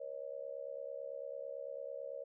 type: tone with amplitude modulation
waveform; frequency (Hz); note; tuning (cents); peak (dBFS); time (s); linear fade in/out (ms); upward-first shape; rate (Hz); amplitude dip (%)
sine; 552; C#5; -7; -37; 0-2.24; 10; sine; 69; 100
effects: none